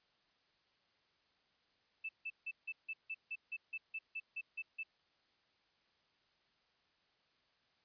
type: tone bursts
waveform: sine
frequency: 2637 Hz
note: E7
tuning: in tune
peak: -39 dBFS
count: 14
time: 2.04-4.834 s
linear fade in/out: 10 ms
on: 51 ms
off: 160 ms
effects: white hiss -75 dBFS RMS until 7.84 s + resampled to 11025 Hz